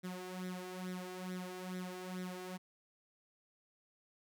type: tone with flanger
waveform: sawtooth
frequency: 183 Hz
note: F#3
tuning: 19 cents flat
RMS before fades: -44 dBFS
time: 0.03-2.58 s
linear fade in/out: 20 ms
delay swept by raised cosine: 0.52 to 2.62 ms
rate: 2.3 Hz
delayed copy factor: +0.7
effects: none